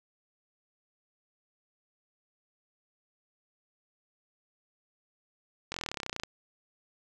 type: slowing click train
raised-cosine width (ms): 0.2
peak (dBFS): -17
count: 19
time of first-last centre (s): 5.72-6.235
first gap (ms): 22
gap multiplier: 1.03
effects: none